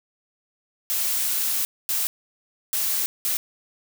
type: noise bursts at uneven times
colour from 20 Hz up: blue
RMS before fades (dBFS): -24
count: 4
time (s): 0.9-1.65 / 1.89-2.07 / 2.73-3.06 / 3.25-3.37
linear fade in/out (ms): 0
effects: none